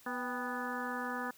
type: harmonic tone with a mistuned harmonic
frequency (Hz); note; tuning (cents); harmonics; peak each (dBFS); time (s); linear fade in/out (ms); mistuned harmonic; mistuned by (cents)
246.9; B3; 0; 1 / 2 / 3 / 4 / 5 / 6 / 7; -41 / -44 / -44 / -43 / -43 / -43 / -43; 0.06-1.31; 5; 3; +84
effects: white hiss -60 dBFS RMS until 1.37 s